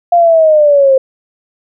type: linear sweep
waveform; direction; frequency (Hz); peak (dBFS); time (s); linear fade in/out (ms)
sine; down; 701 to 523.3; -4; 0.12-0.98; 5
effects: none